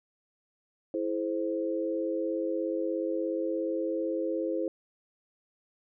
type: chord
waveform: sine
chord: E augmented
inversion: none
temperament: equal with one note detuned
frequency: 329.6 / 426.2 / 523.3 Hz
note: E4 / G#4 / B#4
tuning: 0 / +45 / 0 cents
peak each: -31 / -35 / -32 dBFS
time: 0.94-4.68 s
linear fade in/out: 2 ms
effects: none